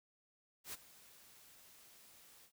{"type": "noise with ADSR envelope", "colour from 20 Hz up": "white", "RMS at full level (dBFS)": -44, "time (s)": [0.64, 2.52], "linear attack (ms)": 93, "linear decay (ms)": 26, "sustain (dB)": -18, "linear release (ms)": 85, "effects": []}